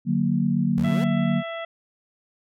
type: chord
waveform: sine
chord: D augmented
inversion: none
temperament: equal with one note detuned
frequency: 148.54 / 185 / 233.1 Hz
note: D3 / F#3 / A#3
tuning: +20 / 0 / 0 cents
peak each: -25 / -23 / -23 dBFS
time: 0.05-1.43 s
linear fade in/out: 50 ms
type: exponential sweep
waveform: 20% pulse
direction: up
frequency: 61.74 to 270.5 Hz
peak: -27 dBFS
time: 0.78-1.04 s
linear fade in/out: 0 ms
type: harmonic tone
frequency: 665 Hz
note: E5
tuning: 15 cents sharp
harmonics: 1 / 2 / 3 / 4 / 5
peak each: -31 / -37 / -37 / -44 / -42 dBFS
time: 0.84-1.65 s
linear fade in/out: 5 ms
effects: none